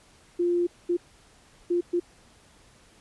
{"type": "tone bursts at uneven times", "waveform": "sine", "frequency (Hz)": 349.2, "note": "F4", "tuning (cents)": 0, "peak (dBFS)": -21, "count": 4, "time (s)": [[0.39, 0.67], [0.89, 0.97], [1.7, 1.81], [1.93, 2]], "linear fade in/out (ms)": 10, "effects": ["pink hiss -57 dBFS RMS until 3 s", "resampled to 24000 Hz"]}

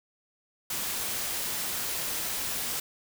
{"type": "noise", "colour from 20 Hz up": "white", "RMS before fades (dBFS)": -32, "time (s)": [0.7, 2.8], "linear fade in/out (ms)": 5, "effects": []}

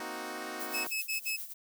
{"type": "chord", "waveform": "10% pulse", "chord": "C half-diminished seventh", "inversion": "third", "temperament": "equal", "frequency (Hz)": [233.1, 261.6, 311.1, 370], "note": ["Bb3", "C4", "Eb4", "Gb4"], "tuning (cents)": [0, 0, 0, 0], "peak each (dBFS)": [-37, -38, -34, -33], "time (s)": [0, 0.87], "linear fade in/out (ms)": 2}
{"type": "noise with tremolo", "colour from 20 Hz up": "violet", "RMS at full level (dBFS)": -39, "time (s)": [0.59, 1.54], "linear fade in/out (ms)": 20, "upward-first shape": "sine", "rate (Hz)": 7.6, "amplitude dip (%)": 70}
{"type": "tone bursts", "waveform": "sawtooth", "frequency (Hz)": 2588, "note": "E7", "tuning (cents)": -32, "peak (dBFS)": -28, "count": 4, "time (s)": [0.73, 1.372], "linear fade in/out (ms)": 20, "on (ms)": 120, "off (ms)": 54}
{"effects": []}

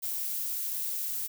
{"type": "noise", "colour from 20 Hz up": "violet", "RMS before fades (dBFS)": -33, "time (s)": [0.02, 1.28], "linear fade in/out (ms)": 20, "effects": []}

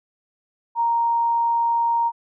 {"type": "tone", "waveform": "sine", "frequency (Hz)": 932.3, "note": "A#5", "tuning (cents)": 0, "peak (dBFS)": -17, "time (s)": [0.75, 2.12], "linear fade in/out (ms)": 50, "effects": []}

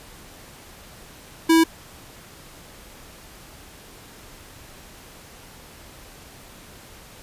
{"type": "tone", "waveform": "square", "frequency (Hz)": 326.6, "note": "E4", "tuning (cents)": -16, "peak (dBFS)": -13, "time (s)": [1.49, 1.64], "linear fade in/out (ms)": 10, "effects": ["pink hiss -45 dBFS RMS until 7.22 s", "resampled to 32000 Hz"]}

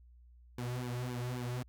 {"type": "tone with flanger", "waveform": "sawtooth", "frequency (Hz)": 123.47, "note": "B2", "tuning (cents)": 0, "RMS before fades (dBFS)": -38, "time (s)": [0.58, 1.63], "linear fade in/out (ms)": 5, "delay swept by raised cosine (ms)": [1.5, 4.3], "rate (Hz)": 3.7, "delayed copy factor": -0.9, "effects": ["added 60 Hz sine -56 dBFS peak until 1.68 s"]}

